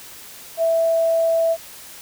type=tone; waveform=sine; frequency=659.3 Hz; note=E5; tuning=in tune; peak=-15 dBFS; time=0.57-1.57 s; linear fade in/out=50 ms; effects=white hiss -40 dBFS RMS until 2.01 s